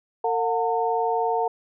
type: tone cluster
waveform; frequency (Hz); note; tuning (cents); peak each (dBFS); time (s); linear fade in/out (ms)
sine; 455 / 723 / 900; A#4 / F#5 / A5; -42 / -40 / +39; -25; 0.24-1.48; 5
effects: none